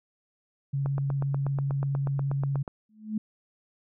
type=tone with vibrato; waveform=sine; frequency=138.59 Hz; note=C#3; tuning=in tune; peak=-25 dBFS; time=0.73-2.63 s; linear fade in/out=10 ms; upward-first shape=square; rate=17 Hz; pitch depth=10 cents each way
type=click train; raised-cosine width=1 ms; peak=-21 dBFS; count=16; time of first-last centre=0.86-2.678 s; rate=8.25 Hz
type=tone with exponential growth; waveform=sine; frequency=215.4 Hz; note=A3; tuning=37 cents flat; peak=-23 dBFS; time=2.89-3.18 s; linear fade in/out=5 ms; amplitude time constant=61 ms
effects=none